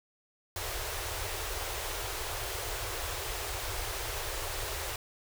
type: band-stop noise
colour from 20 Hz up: pink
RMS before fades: -36 dBFS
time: 0.56-4.96 s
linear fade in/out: 2 ms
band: 110 to 360 Hz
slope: 48 dB/octave
effects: none